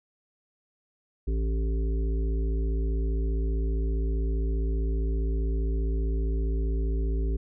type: harmonic tone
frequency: 55.2 Hz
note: A1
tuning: 6 cents sharp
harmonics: 1 / 3 / 5 / 7 / 8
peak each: -24 / -39 / -39 / -38 / -45 dBFS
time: 1.27-7.37 s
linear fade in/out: 10 ms
effects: none